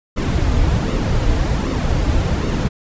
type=noise with flanger; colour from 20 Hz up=brown; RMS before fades=-17 dBFS; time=0.16-2.69 s; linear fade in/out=20 ms; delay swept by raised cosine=1.2 to 5.5 ms; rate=1.3 Hz; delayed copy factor=-0.55; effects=resampled to 16000 Hz